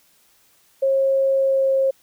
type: tone with pitch glide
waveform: sine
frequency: 540 to 536.6 Hz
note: C#5 to C5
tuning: -45 to +44 cents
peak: -15 dBFS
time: 0.82-1.91 s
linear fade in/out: 10 ms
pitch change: -11 cents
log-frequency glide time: 1.35-1.72 s
effects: white hiss -58 dBFS RMS until 2.02 s